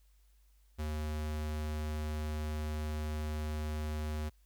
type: tone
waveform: square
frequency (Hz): 76.4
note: D#2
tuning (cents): -31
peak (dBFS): -35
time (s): 0.78-4.3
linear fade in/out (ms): 20
effects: added 50 Hz sine -62 dBFS peak until 4.45 s + white hiss -75 dBFS RMS until 4.45 s